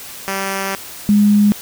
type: tone pair in turn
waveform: 5% pulse / sine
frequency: 194.4 / 206.6 Hz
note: G3 / G#3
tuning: -14 / -9 cents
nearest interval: minor second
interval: 105 cents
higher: second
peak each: -8 dBFS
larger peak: neither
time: 0.28-0.75 / 1.09-1.52 s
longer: first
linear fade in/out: 0 ms
effects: white hiss -33 dBFS RMS until 1.61 s